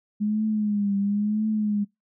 sine tone with vibrato, 207.7 Hz, G#3, in tune, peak -21 dBFS, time 0.2-1.85 s, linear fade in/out 20 ms, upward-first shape triangle, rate 0.98 Hz, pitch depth 85 cents each way, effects noise-tail reverb RT60 0.2 s tail -26 dB re dry

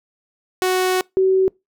sawtooth / sine tone pair in turn, 370 / 379.1 Hz, F#4 / F#4, 0 / +42 cents, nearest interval unison, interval 42 cents, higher second, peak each -12 dBFS, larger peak neither, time 0.62-1.01 / 1.17-1.48 s, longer first, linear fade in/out 0 ms, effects noise-tail reverb RT60 0.2 s tail -25 dB re dry

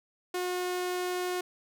sawtooth tone, 361.2 Hz, F#4, 42 cents flat, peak -26 dBFS, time 0.34-1.41 s, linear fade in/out 5 ms, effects none

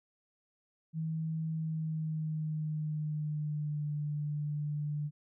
sine tone with pitch glide, 159.9 to 148.33 Hz, D#3 to D3, +48 to +18 cents, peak -32 dBFS, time 0.93-5.11 s, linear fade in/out 50 ms, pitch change -130 cents, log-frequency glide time 1.52-3.89 s, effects none

